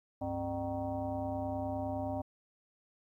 sine tone with frequency modulation, 434.8 Hz, A4, 21 cents flat, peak -33 dBFS, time 0.21-2.22 s, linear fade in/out 10 ms, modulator 168 Hz, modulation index 2.3, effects 12-bit

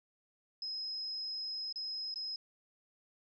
sine tone with dropouts, 5110 Hz, D#8, 45 cents sharp, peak -37 dBFS, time 0.62-2.36 s, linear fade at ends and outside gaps 2 ms, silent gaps 1.726-1.758 / 2.142-2.158 s, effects none

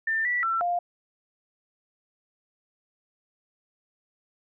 sine tone with pitch steps, 1791 / 1957 / 1344 / 702 Hz, A6 / B6 / E6 / F5, +30 / -16 / +33 / +9 cents, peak -23 dBFS, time 0.07-0.79 s, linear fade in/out 5 ms, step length 180 ms, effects none

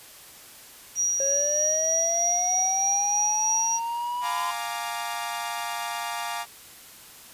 sine tone with tremolo, 5760 Hz, F#8, 47 cents flat, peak -21 dBFS, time 0.95-3.8 s, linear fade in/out 50 ms, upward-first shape sine, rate 3.2 Hz, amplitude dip 25%
triangle linear sweep, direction up, 543 to 1024 Hz, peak -25 dBFS, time 1.2-4.51 s, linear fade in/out 2 ms
sawtooth chord, Bb dominant seventh, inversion second, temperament equal with one note detuned, 701.3 / 830.6 / 932.3 / 1174.7 Hz, F5 / Ab5 / Bb5 / D6, +7 / 0 / 0 / 0 cents, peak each -31 / -32 / -30 / -32 dBFS, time 4.21-6.46 s, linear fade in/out 50 ms
effects white hiss -47 dBFS RMS until 7.33 s + resampled to 32000 Hz

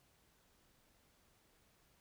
silence, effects pink hiss -72 dBFS RMS until 2 s

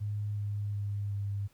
sine tone with pitch steps, 103.83 / 102.76 / 101.69 / 100.64 Hz, G#2 / G#2 / G#2 / G2, 0 / -18 / -36 / +46 cents, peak -31 dBFS, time 0-1.48 s, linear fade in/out 20 ms, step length 370 ms, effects pink hiss -67 dBFS RMS until 1.53 s

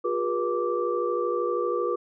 sine tone cluster, 357.3 / 410.2 / 482.8 / 1169 Hz, F4 / G#4 / B4 / D6, +40 / -21 / -39 / -8 cents, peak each -29 / -31 / -27 / -31 dBFS, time 0.04-1.96 s, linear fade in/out 10 ms, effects none

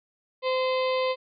harmonic tone, 516 Hz, C5, 24 cents flat, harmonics 1 / 2 / 4 / 5 / 6 / 7 / 8 / 9, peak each -24 / -30 / -36 / -38 / -40 / -41 / -42 / -43 dBFS, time 0.42-1.16 s, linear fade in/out 50 ms, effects none

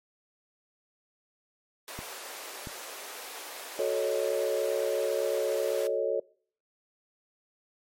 pink high-pass noise, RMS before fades -42 dBFS, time 1.88-5.87 s, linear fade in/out 0 ms, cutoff 420 Hz, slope 24 dB/octave
clicks, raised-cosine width 3 ms, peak -26 dBFS, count 2, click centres 1.99 / 2.672 s
sine chord, D# half-diminished seventh, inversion first, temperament equal, 370 / 440 / 554.4 / 622.3 Hz, F#4 / A4 / C#5 / D#5, 0 / 0 / 0 / 0 cents, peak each -34 / -30 / -29 / -34 dBFS, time 3.79-6.2 s, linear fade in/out 2 ms
effects noise-tail reverb RT60 0.5 s tail -23 dB re dry + MP3 64 kbps

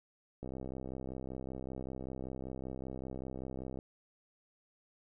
click train, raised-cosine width 2 ms, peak -29 dBFS, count 220, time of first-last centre 0.43-3.789 s, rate 65.2 Hz, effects none

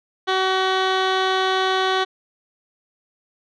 15% pulse tone with low-pass filter, 377.5 Hz, F#4, 35 cents sharp, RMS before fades -20 dBFS, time 0.27-2.05 s, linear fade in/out 20 ms, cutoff 3300 Hz, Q 2.2, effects none

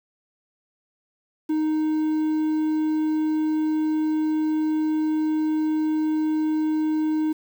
triangle tone, 310.6 Hz, D#4, 3 cents flat, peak -18 dBFS, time 1.49-7.33 s, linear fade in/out 10 ms, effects 8-bit

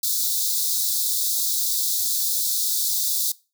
white high-pass noise, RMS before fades -23 dBFS, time 0.03-3.32 s, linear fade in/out 5 ms, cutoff 3600 Hz, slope 96 dB/octave, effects noise-tail reverb RT60 0.3 s tail -21 dB re dry

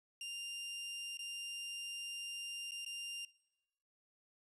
sawtooth tone with dropouts, 2794 Hz, F7, in tune, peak -39 dBFS, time 0.21-3.25 s, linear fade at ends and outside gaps 2 ms, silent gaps 1.172-1.191 / 2.71-2.718 / 2.849-2.862 s, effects noise-tail reverb RT60 0.9 s tail -21 dB re dry + resampled to 24000 Hz

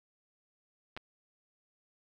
clicks, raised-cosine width 0.3 ms, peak -26 dBFS, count 2, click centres 0.966 / 0.974 s, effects none

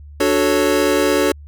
square chord, D major seventh, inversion none, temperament equal, 293.7 / 370 / 440 / 554.4 Hz, D4 / F#4 / A4 / C#5, 0 / 0 / 0 / 0 cents, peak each -20 dBFS, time 0.2-1.32 s, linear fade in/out 5 ms, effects added 73 Hz sine -35 dBFS peak until 1.47 s

